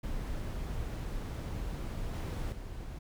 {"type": "noise with level steps", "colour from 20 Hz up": "brown", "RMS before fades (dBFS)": [-37, -35, -42], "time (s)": [0.03, 2.99], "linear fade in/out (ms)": 10, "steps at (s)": [2.13, 2.52], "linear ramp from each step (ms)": 5, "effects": []}